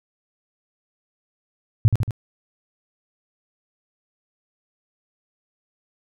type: tone with echo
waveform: sine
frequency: 110 Hz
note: A2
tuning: in tune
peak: -9 dBFS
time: 1.85-1.88 s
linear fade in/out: 0 ms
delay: 76 ms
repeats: 3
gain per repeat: -4 dB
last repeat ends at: 2.108 s
effects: none